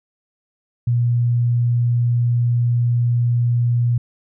sine tone, 120 Hz, B2, 49 cents flat, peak -14 dBFS, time 0.87-3.98 s, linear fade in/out 5 ms, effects none

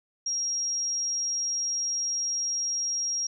sine tone, 5620 Hz, F8, 10 cents sharp, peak -26 dBFS, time 0.26-3.27 s, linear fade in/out 5 ms, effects none

